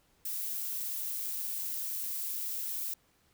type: noise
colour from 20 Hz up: violet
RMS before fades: -36 dBFS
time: 0.25-2.94 s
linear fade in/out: 5 ms
effects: pink hiss -69 dBFS RMS until 3.33 s